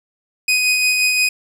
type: tone with tremolo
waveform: sawtooth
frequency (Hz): 2499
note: D#7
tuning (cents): +7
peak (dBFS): -9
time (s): 0.48-1.29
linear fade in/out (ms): 5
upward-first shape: sine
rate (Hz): 5.7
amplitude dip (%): 30
effects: low-pass 12000 Hz 12 dB/octave + 7-bit